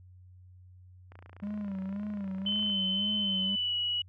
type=click train; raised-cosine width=0.5 ms; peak=-36 dBFS; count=46; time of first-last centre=1.12-2.699 s; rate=28.5 Hz
type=tone with vibrato; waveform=triangle; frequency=199.5 Hz; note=G3; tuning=31 cents sharp; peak=-31 dBFS; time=1.42-3.56 s; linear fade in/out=10 ms; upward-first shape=sine; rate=1.9 Hz; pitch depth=90 cents each way
type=tone with pitch glide; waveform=sine; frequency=3054 to 2925 Hz; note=G7 to F#7; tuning=-46 to -21 cents; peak=-28 dBFS; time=2.46-4.02 s; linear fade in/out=5 ms; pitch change=-75 cents; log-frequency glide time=3.36-3.75 s
effects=added 91 Hz sine -51 dBFS peak until 4.08 s